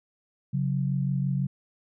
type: tone pair together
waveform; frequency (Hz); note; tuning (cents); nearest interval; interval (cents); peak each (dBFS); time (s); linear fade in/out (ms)
sine; 137.39 / 183.4; C#3 / F#3; -15 / -15; perfect fourth; 500; -25 / -29; 0.53-1.47; 10
effects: none